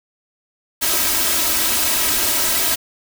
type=noise with comb filter; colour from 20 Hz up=white; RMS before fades=-18 dBFS; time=0.81-2.76 s; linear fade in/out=20 ms; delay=3.1 ms; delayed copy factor=+0.7; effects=none